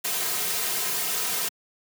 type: noise with comb filter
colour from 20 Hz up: white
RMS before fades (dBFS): -27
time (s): 0.04-1.49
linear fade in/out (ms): 10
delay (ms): 3.5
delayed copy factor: -0.75
effects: high-pass 200 Hz 12 dB/octave